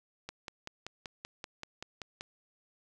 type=click train; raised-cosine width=0.2 ms; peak=-23 dBFS; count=11; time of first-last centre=0.29-2.209 s; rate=5.21 Hz; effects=none